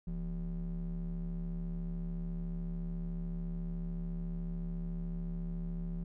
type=ring-modulated tone; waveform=triangle; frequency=103.83 Hz; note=G#2; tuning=in tune; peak=-30 dBFS; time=0.07-6.04 s; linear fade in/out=5 ms; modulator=66.9 Hz; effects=none